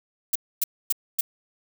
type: noise bursts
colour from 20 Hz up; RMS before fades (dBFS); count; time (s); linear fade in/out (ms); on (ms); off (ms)
violet; -22; 4; 0.33-1.21; 5; 25; 260
effects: none